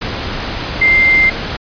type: tone in noise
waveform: sine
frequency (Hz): 2093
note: C7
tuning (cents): 0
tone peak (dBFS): -7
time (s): 0.81-1.3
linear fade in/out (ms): 10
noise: pink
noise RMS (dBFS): -21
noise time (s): 0.01-1.57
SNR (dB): +11
effects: resampled to 11025 Hz